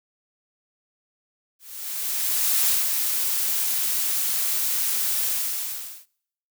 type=noise with ADSR envelope; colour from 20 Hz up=blue; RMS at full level=-20 dBFS; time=1.59-6.06 s; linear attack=1100 ms; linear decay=160 ms; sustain=-4 dB; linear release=790 ms; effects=noise-tail reverb RT60 0.7 s tail -24 dB re dry